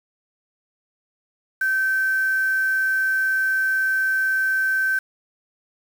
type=tone with quantisation; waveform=sine; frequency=1546 Hz; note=G6; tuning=24 cents flat; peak=-18 dBFS; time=1.61-4.99 s; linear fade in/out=5 ms; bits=6; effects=none